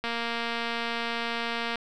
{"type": "click train", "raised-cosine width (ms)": 0.3, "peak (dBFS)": -15, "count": 401, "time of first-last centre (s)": [0.04, 1.757], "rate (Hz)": 233, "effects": []}